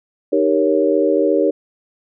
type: chord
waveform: sine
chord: Eb dominant seventh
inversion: none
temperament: equal with one note detuned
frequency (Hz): 308.6 / 392 / 466.2 / 554.4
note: Eb4 / G4 / Bb4 / Db5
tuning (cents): -14 / 0 / 0 / 0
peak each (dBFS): -18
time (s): 0.32-1.51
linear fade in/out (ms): 10
effects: none